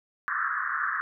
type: band-pass noise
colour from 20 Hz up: pink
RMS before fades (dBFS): -29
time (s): 0.28-1.01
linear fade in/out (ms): 0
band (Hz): 1100 to 1800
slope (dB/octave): 96
effects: none